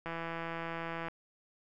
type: click train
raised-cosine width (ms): 0.5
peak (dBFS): -24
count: 171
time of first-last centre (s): 0.06-1.084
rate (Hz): 166
effects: none